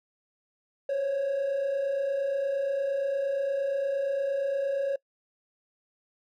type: tone pair together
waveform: triangle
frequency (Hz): 525.8 / 554.4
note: C5 / C#5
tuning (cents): +8 / 0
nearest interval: minor second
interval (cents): 92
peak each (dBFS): -32 / -23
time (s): 0.89-4.96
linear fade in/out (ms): 5
effects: noise-tail reverb RT60 0.1 s tail -25 dB re dry + tanh soft clip ceiling -21 dBFS